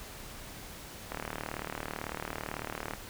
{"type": "click train", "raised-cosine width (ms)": 0.5, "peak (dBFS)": -20, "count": 70, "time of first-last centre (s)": [1.12, 2.936], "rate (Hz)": 38, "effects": ["pink hiss -46 dBFS RMS until 3.09 s"]}